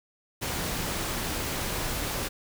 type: noise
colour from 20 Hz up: pink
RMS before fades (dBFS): -31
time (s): 0.41-2.29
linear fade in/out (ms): 20
effects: none